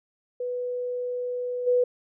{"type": "tone with level steps", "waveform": "sine", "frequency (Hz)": 493.9, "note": "B4", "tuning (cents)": 0, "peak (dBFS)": [-27, -18], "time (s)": [0.4, 1.84], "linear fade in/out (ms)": 5, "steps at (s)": 1.66, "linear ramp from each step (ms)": 20, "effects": []}